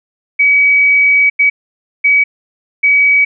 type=tone bursts at uneven times; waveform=sine; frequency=2272 Hz; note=C#7; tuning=42 cents sharp; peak=-6 dBFS; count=4; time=0.39-1.3 / 1.39-1.5 / 2.04-2.24 / 2.83-3.25 s; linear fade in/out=10 ms; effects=none